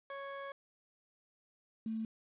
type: tone pair in turn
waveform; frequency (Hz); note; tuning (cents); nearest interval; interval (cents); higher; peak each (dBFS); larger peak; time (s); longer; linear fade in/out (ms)
20% pulse / sine; 554 / 222; C#5 / A3; -1 / +16; octave + major third; 1583; first; -37 / -35; second; 0.1-0.52 / 1.86-2.05; first; 2
effects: resampled to 8000 Hz + 11-bit